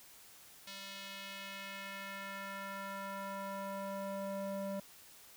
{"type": "tone with band-pass filter sweep", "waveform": "square", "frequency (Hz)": 196.4, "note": "G3", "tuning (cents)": 4, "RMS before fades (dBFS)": -43, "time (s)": [0.67, 4.8], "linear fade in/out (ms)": 5, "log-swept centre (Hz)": [4000, 500], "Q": 1.4, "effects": ["white hiss -58 dBFS RMS until 5.36 s"]}